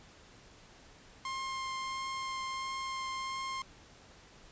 sawtooth tone with vibrato, 1060 Hz, C6, 22 cents sharp, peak -32 dBFS, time 1.25-3.62 s, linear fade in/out 2 ms, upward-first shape triangle, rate 1.5 Hz, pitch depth 9 cents each way, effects pink hiss -57 dBFS RMS until 4.51 s + resampled to 16000 Hz

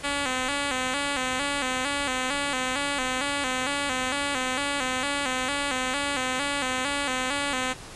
5% pulse tone with vibrato, 270 Hz, C#4, 45 cents flat, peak -14 dBFS, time 0.03-7.74 s, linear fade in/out 20 ms, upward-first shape square, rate 2.2 Hz, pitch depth 90 cents each way, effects pink hiss -42 dBFS RMS until 7.95 s + resampled to 24000 Hz

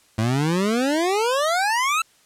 25% pulse exponential sweep, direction up, 106.3 to 1350 Hz, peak -15 dBFS, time 0.18-2.02 s, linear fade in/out 5 ms, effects white hiss -57 dBFS RMS until 2.25 s + low-pass 10000 Hz 12 dB/octave

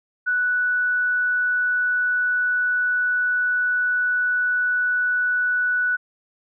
sine tone, 1480 Hz, F#6, in tune, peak -18 dBFS, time 0.26-5.97 s, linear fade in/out 20 ms, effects none

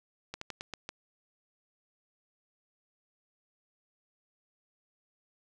slowing click train, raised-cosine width 0.2 ms, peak -21 dBFS, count 6, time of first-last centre 0.34-0.891 s, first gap 74 ms, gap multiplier 1.2, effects 10-bit

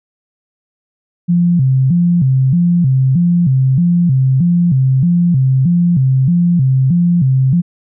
sine tone with vibrato, 151.5 Hz, D#3, 46 cents flat, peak -8 dBFS, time 1.28-7.62 s, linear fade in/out 20 ms, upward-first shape square, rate 1.6 Hz, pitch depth 240 cents each way, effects none

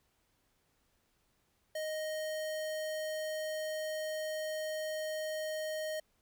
square tone, 622.3 Hz, D#5, in tune, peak -36 dBFS, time 1.75-6 s, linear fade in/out 5 ms, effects pink hiss -75 dBFS RMS until 6.21 s

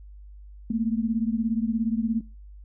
sine beating tone pair, 220 / 237 Hz, A3 / A#3, 0 / +29 cents, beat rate 17 Hz, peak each -25 / -27 dBFS, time 0.7-2.21 s, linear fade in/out 5 ms, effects noise-tail reverb RT60 0.4 s tail -25 dB re dry + added 50 Hz sine -42 dBFS peak until 2.64 s

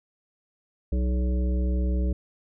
harmonic tone with a mistuned harmonic, 62.7 Hz, B1, 27 cents sharp, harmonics 1 / 3 / 5 / 7 / 9, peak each -22 / -32 / -36 / -39 / -41 dBFS, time 0.92-2.13 s, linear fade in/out 5 ms, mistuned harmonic 7, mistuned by -58 cents, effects none

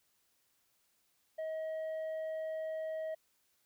sine tone with tanh clipping, 635 Hz, D#5, 35 cents sharp, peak -37 dBFS, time 1.38-3.15 s, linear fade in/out 10 ms, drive 4 dB, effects white hiss -75 dBFS RMS until 3.65 s

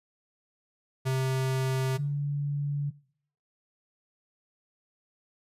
square / sine tone pair in turn, 131.6 / 143.75 Hz, C3 / D3, +10 / -37 cents, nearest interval major second, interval 153 cents, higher second, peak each -26 dBFS, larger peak neither, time 1.05-1.98 / 1.98-2.91 s, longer neither, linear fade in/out 20 ms, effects noise-tail reverb RT60 0.6 s tail -21 dB re dry + resampled to 32000 Hz

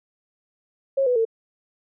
sine tone with pitch steps, 543 / 495.1 / 451.4 Hz, C#5 / B4 / A4, -36 / +4 / +44 cents, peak -17 dBFS, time 0.97-1.252 s, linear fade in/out 10 ms, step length 94 ms, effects none

